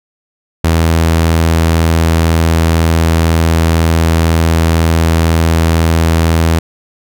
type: tone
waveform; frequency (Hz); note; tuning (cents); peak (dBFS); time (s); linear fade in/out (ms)
sawtooth; 82; E2; -9; -4; 0.64-6.59; 5
effects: none